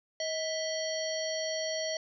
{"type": "harmonic tone with a mistuned harmonic", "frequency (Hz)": 634, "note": "D#5", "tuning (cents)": 32, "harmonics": [1, 3, 5, 7, 9], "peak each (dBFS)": [-33, -41, -42, -38, -40], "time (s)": [0.2, 1.97], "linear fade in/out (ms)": 2, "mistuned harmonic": 3, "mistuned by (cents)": 71, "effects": []}